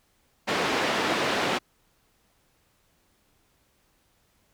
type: band-pass noise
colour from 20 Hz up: pink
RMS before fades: -26 dBFS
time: 0.47-1.59 s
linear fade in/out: 20 ms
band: 290 to 3500 Hz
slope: 12 dB/octave
effects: pink hiss -67 dBFS RMS until 4.53 s